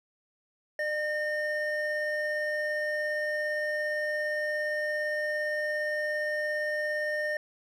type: tone pair together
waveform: triangle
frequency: 603 / 1826.4 Hz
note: D5 / A#6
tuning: +46 / -36 cents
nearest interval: octave + perfect fifth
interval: 1918 cents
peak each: -29 / -29 dBFS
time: 0.79-7.37 s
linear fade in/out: 2 ms
effects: none